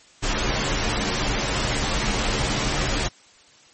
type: noise with comb filter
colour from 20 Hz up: pink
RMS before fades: -23 dBFS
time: 0.22-3.09 s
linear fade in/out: 20 ms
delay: 12 ms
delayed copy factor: -0.85
effects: white hiss -52 dBFS RMS until 3.73 s + MP3 32 kbps